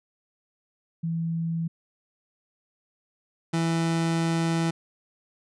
sine / 30% pulse tone pair in turn, 165.3 / 165.3 Hz, E3 / E3, +5 / +5 cents, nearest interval unison, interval 0 cents, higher neither, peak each -25 / -20 dBFS, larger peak second, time 1.03-1.68 / 3.53-4.71 s, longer second, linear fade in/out 10 ms, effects resampled to 22050 Hz

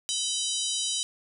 harmonic tone with a mistuned harmonic, 971 Hz, B5, 30 cents flat, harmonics 3 / 4 / 5 / 6 / 7 / 8 / 9 / 10, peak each -33 / -32 / -36 / -35 / -37 / -38 / -38 / -38 dBFS, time 0.09-1.03 s, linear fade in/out 0 ms, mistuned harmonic 3, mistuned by +83 cents, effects none

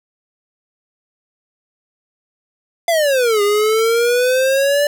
square exponential two-way sweep, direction down then up, 694 to 405.1 to 587 Hz, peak -13 dBFS, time 2.88-4.87 s, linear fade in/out 2 ms, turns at 3.42 s, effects none

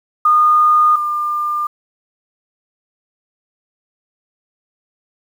sine tone pair in turn, 1223 / 1199.9 Hz, D#6 / D6, -30 / +37 cents, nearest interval unison, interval 33 cents, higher first, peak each -8 / -16 dBFS, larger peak first, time 0.25-0.96 / 0.96-1.67 s, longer neither, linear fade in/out 5 ms, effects 7-bit

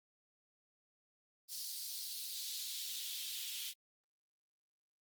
white noise with high-pass filter sweep, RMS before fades -43 dBFS, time 1.48-3.74 s, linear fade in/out 50 ms, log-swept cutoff 4800 to 3100 Hz, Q 2.9, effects Opus 32 kbps

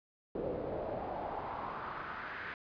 brown noise with band-pass filter sweep, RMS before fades -40 dBFS, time 0.35-2.54 s, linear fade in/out 2 ms, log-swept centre 440 to 1800 Hz, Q 3.1, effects resampled to 11025 Hz

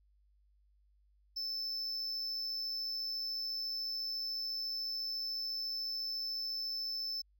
triangle tone with amplitude modulation, 5274 Hz, E8, in tune, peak -33 dBFS, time 1.36-7.22 s, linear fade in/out 10 ms, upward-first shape sine, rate 114 Hz, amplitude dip 35%, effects added 50 Hz sine -66 dBFS peak until 7.39 s

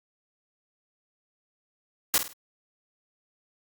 white noise with echo, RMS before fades -21 dBFS, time 2.14-2.18 s, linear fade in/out 0 ms, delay 50 ms, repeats 3, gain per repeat -9 dB, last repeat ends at 2.33 s, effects high-pass 150 Hz 12 dB/octave + Opus 48 kbps

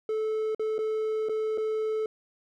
triangle tone with dropouts, 435.7 Hz, A4, 17 cents flat, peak -24 dBFS, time 0.09-2.06 s, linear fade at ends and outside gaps 2 ms, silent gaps 0.548-0.595 / 0.782-0.789 / 1.287-1.294 / 1.576-1.581 s, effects none

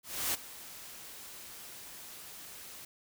white noise with ADSR envelope, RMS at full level -31 dBFS, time 0.03-2.85 s, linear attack 310 ms, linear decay 16 ms, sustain -17 dB, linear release 3 ms, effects none

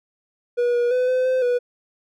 triangle tone with pitch steps, 483.6 / 480.6 / 503 / 510 / 515 / 489.5 Hz, B4 / B4 / B4 / C5 / C5 / B4, -36 / -47 / +32 / -44 / -28 / -15 cents, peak -15 dBFS, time 0.57-1.59 s, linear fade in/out 20 ms, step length 170 ms, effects none

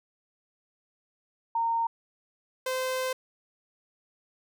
sine / sawtooth tone pair in turn, 920 / 516.3 Hz, A#5 / C5, -23 / -23 cents, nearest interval minor seventh, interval 1000 cents, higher first, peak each -24 dBFS, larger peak neither, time 1.55-1.87 / 2.66-3.13 s, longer second, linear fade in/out 5 ms, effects none

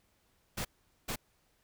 pink noise bursts at uneven times, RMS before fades -36 dBFS, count 2, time 0.57-0.65 / 1.08-1.16 s, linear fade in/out 10 ms, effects pink hiss -72 dBFS RMS until 1.63 s

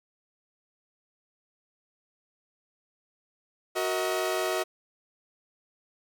sawtooth chord, D# minor, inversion first, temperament equal with one note detuned, 370 / 466.2 / 636.4 Hz, F#4 / A#4 / D#5, 0 / 0 / +39 cents, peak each -26 / -31 / -26 dBFS, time 3.75-4.64 s, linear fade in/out 20 ms, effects none

